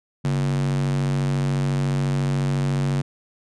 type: tone with high-pass filter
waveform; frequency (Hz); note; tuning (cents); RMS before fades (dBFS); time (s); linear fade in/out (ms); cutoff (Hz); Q
square; 47.06; F#1; +30; -22; 0.24-3.02; 10; 160; 5.2
effects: resampled to 22050 Hz